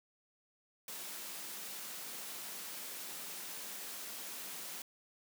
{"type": "high-pass noise", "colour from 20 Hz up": "white", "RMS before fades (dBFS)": -45, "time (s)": [0.88, 4.82], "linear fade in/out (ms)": 2, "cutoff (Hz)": 150, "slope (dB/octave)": 96, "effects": []}